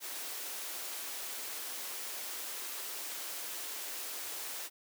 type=high-pass noise; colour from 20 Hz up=white; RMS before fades=-41 dBFS; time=0-4.7 s; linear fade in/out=50 ms; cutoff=300 Hz; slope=24 dB/octave; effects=none